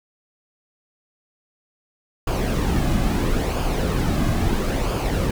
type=noise with flanger; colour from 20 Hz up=brown; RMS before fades=-21 dBFS; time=2.27-5.31 s; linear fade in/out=5 ms; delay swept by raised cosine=0.51 to 2.21 ms; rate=0.75 Hz; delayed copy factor=-0.5; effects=none